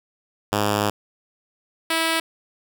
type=tone pair in turn; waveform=5% pulse; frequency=103.83 / 326.1 Hz; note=G#2 / E4; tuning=0 / -19 cents; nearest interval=octave + minor sixth; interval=1981 cents; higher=second; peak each=-8 dBFS; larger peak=neither; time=0.52-0.9 / 1.9-2.2 s; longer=first; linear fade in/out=5 ms; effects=none